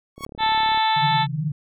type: tone with exponential growth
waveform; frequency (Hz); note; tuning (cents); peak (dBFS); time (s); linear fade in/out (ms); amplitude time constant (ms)
sawtooth; 1108.7; C#6; 0; -20; 0.16-0.25; 0; 18
type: click train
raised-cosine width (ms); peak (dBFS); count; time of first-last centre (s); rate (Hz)
2; -26; 22; 0.18-0.775; 35.3
type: harmonic tone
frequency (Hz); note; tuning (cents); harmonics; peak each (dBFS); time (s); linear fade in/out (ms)
440; A4; 0; 2 / 3 / 4 / 5 / 6 / 7 / 8 / 9; -18 / -31 / -29 / -31 / -35 / -37 / -27 / -31; 0.38-1.27; 50
type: band-pass noise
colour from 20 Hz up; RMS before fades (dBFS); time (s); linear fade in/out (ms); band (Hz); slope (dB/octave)
pink; -26; 0.96-1.52; 5; 140 to 160; 96
effects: none